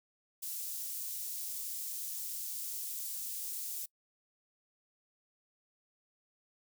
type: high-pass noise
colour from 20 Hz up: white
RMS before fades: -40 dBFS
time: 0.42-3.86 s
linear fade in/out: 10 ms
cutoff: 6600 Hz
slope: 12 dB/octave
effects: noise-tail reverb RT60 0.1 s tail -24 dB re dry